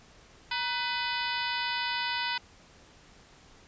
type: harmonic tone with a mistuned harmonic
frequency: 500 Hz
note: B4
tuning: 21 cents sharp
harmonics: 2 / 3 / 4 / 5 / 6 / 7 / 8 / 9 / 10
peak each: -34 / -36 / -37 / -38 / -39 / -39 / -40 / -41 / -41 dBFS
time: 0.51-2.38 s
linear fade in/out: 5 ms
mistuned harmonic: 2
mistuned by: -83 cents
effects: pink hiss -56 dBFS RMS until 3.67 s + resampled to 16000 Hz

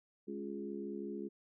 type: harmonic tone with a mistuned harmonic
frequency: 69.3 Hz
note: C#2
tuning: in tune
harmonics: 3 / 4 / 5 / 6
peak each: -44 / -46 / -44 / -46 dBFS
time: 0.27-1.29 s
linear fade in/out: 20 ms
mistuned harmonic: 5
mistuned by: +21 cents
effects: none

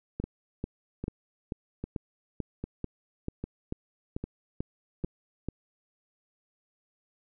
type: two click trains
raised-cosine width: 3 ms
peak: -19 / -21 dBFS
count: 13 / 7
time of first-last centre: 0.2-5.486 / 0.24-5.04 s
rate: 2.27 / 1.25 Hz
effects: none

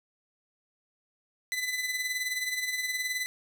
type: tone with tremolo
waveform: sawtooth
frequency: 2006 Hz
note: B6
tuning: 26 cents sharp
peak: -24 dBFS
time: 1.52-3.26 s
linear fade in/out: 0 ms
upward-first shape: sine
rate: 19 Hz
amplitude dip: 55%
effects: none

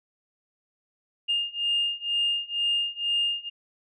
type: beating tone pair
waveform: sine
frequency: 2822 / 2824.1 Hz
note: F7 / F7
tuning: +17 / +19 cents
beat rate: 2.1 Hz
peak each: -27 / -26 dBFS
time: 1.28-3.5 s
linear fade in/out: 20 ms
effects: tanh soft clip ceiling -16 dBFS

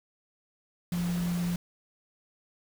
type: tone in noise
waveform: sine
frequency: 174.61 Hz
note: F3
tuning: in tune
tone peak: -27 dBFS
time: 0.92-1.56 s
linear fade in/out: 2 ms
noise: pink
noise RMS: -41 dBFS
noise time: 0.92-1.56 s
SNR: +11 dB
effects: none

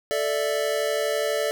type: chord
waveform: square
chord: A suspended fourth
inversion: none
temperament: equal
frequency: 440 / 587.3 / 659.3 Hz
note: A4 / D5 / E5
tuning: 0 / 0 / 0 cents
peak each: -28 / -26 / -31 dBFS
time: 0.11-1.51 s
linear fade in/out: 0 ms
effects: none

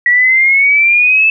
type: exponential sweep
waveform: sine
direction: up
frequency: 1926 to 2637 Hz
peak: -6 dBFS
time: 0.06-1.3 s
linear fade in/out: 2 ms
effects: none

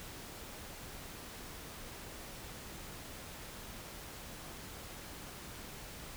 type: silence
effects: pink hiss -48 dBFS RMS until 6.16 s

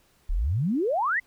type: exponential sweep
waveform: sine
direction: up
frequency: 31.73 to 2093 Hz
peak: -22 dBFS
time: 0.29-1.2 s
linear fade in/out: 10 ms
effects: pink hiss -63 dBFS RMS until 1.26 s

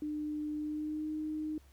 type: tone with pitch glide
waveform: sine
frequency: 301 to 308 Hz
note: D4 to D#4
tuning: +43 to -17 cents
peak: -34 dBFS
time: 0.02-1.58 s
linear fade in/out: 2 ms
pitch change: +40 cents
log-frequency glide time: 0.59-1.08 s
effects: added 68 Hz sine -58 dBFS peak until 1.72 s + pink hiss -67 dBFS RMS until 1.72 s

